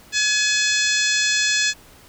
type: harmonic tone with a mistuned harmonic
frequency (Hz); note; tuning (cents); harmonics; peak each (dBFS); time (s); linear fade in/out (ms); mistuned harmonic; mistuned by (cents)
848; G#5; +36; 2 / 3 / 4 / 5 / 6 / 7 / 8 / 9; -22 / -24 / -25 / -26 / -27 / -27 / -28 / -29; 0.12-1.74; 50; 4; +21
effects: pink hiss -48 dBFS RMS until 2.08 s